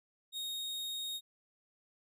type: tone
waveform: 40% pulse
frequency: 3729 Hz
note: A#7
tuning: in tune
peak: -36 dBFS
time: 0.32-1.21 s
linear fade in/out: 50 ms
effects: none